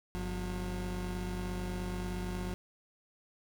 30% pulse tone pair together, 49.19 / 180 Hz, G1 / F#3, +7 / -47 cents, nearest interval octave + minor seventh, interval 2246 cents, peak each -35 / -35 dBFS, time 0.15-2.54 s, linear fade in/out 0 ms, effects none

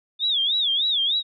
sine tone with vibrato, 3520 Hz, A7, in tune, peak -19 dBFS, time 0.19-1.23 s, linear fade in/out 50 ms, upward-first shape sine, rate 3.3 Hz, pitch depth 180 cents each way, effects none

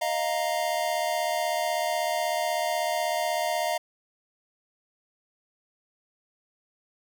square chord, Eb suspended second, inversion none, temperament equal, 622.3 / 698.5 / 932.3 Hz, Eb5 / F5 / Bb5, 0 / 0 / 0 cents, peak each -30 / -29 / -33 dBFS, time 0.01-3.78 s, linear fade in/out 10 ms, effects none

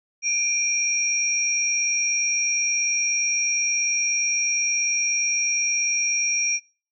sine tone pair together, 2391 / 5661 Hz, D7 / F8, +30 / +23 cents, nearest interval octave + minor third, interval 1493 cents, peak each -24 / -22 dBFS, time 0.22-6.6 s, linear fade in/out 50 ms, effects noise-tail reverb RT60 0.4 s tail -25 dB re dry

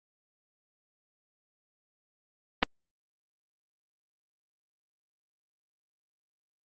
clicks, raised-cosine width 0.3 ms, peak -6 dBFS, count 2, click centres 2.628 / 2.632 s, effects low-pass 4000 Hz 12 dB/octave + Opus 32 kbps

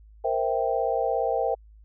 sine chord, C dominant seventh, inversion third, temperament equal, 466.2 / 523.3 / 659.3 / 784 Hz, Bb4 / C5 / E5 / G5, 0 / 0 / 0 / 0 cents, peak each -28 dBFS, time 0.24-1.55 s, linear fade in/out 10 ms, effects added 53 Hz sine -48 dBFS peak until 1.84 s

